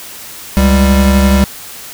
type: tone pair together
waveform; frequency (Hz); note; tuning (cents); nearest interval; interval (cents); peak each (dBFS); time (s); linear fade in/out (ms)
square; 69.23 / 196; C#2 / G3; -2 / 0; octave + tritone; 1802; -10; 0.57-1.44; 0
effects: white hiss -30 dBFS RMS until 1.93 s